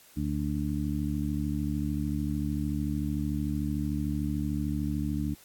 harmonic tone, 73.42 Hz, D2, in tune, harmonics 1 / 2 / 3 / 4, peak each -33 / -33 / -33 / -33 dBFS, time 0.16-5.35 s, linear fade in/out 20 ms, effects white hiss -56 dBFS RMS until 5.44 s + AAC 64 kbps

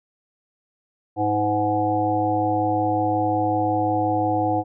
harmonic tone with a mistuned harmonic, 105.5 Hz, G#2, 28 cents sharp, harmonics 1 / 3 / 5 / 7 / 8, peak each -28 / -24 / -27 / -22 / -28 dBFS, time 1.16-4.64 s, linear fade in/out 50 ms, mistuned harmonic 5, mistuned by -46 cents, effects none

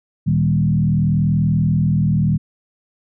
sine tone with frequency modulation, 155.56 Hz, D#3, in tune, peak -13 dBFS, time 0.26-2.38 s, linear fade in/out 20 ms, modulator 40.7 Hz, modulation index 1.2, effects none

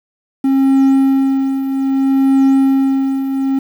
triangle tone with tremolo, 269.6 Hz, C#4, 48 cents flat, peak -5 dBFS, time 0.44-3.59 s, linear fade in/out 5 ms, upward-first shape triangle, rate 0.62 Hz, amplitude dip 65%, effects 7-bit

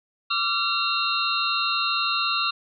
sine tone cluster, 1166 / 1366 / 2749 / 3727 / 4123 Hz, D6 / F6 / F7 / A#7 / C8, -13 / -39 / -28 / -1 / -26 cents, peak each -28 dBFS, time 0.3-2.51 s, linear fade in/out 10 ms, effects none

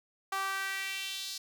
sawtooth tone with high-pass filter sweep, 387.8 Hz, G4, 19 cents flat, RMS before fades -36 dBFS, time 0.32-1.38 s, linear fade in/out 5 ms, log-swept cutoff 980 to 4700 Hz, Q 2.6, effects none

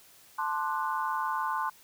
sine chord, D dominant seventh, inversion second, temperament equal with one note detuned, 880 / 1046.5 / 1186.3 / 1480 Hz, A5 / C6 / D6 / F#6, 0 / 0 / +17 / 0 cents, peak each -33 / -31 / -37 / -37 dBFS, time 0.38-1.7 s, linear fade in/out 10 ms, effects white hiss -57 dBFS RMS until 1.83 s

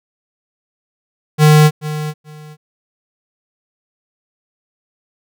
square tone with echo, 152.3 Hz, D#3, 37 cents flat, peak -6 dBFS, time 1.38-1.71 s, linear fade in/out 50 ms, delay 430 ms, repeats 2, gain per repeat -14 dB, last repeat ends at 2.57 s, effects none

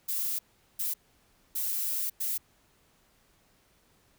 violet noise bursts at uneven times, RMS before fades -31 dBFS, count 4, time 0.08-0.39 / 0.79-0.94 / 1.55-2.1 / 2.2-2.38 s, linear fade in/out 10 ms, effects pink hiss -66 dBFS RMS until 4.18 s

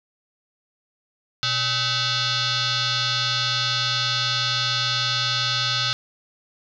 sine tone with frequency modulation, 123.47 Hz, B2, in tune, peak -20 dBFS, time 1.43-5.93 s, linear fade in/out 0 ms, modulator 702 Hz, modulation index 6.8, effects none

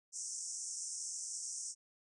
pink band-pass noise, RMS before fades -43 dBFS, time 0.12-1.75 s, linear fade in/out 50 ms, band 5500 to 9000 Hz, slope 96 dB/octave, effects none

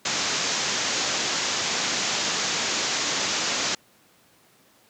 white low-pass noise, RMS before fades -26 dBFS, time 0.05-3.75 s, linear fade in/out 5 ms, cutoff 7200 Hz, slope 96 dB/octave, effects pink hiss -58 dBFS RMS until 4.89 s + high-pass 150 Hz 12 dB/octave

